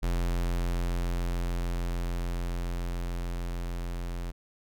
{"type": "tone with level ramp", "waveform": "square", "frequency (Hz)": 43.43, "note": "F1", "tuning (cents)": -9, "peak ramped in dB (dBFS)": [-26, -33], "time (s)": [0.02, 4.32], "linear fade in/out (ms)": 20, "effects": []}